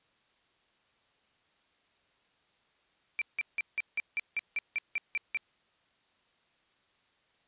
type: tone bursts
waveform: sine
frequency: 2346 Hz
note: D7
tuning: 2 cents flat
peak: -28 dBFS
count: 12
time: 3.19-5.372 s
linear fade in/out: 0 ms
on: 26 ms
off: 170 ms
effects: white hiss -70 dBFS RMS until 7.47 s + resampled to 8000 Hz